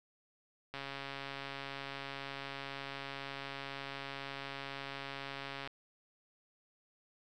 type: click train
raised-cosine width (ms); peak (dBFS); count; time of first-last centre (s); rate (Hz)
0.3; -26; 682; 0.74-5.675; 138
effects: none